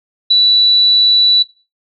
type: tone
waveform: sine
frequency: 3951 Hz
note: B7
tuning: in tune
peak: -6 dBFS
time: 0.3-1.43 s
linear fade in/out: 10 ms
effects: noise-tail reverb RT60 0.3 s tail -17 dB re dry